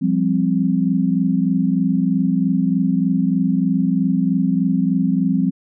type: chord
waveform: sine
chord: F suspended second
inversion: none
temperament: equal with one note detuned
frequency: 174.61 / 197.82 / 261.6 Hz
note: F3 / G3 / C4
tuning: 0 / +16 / 0 cents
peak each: -19 dBFS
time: 0.01-5.51 s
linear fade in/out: 20 ms
effects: none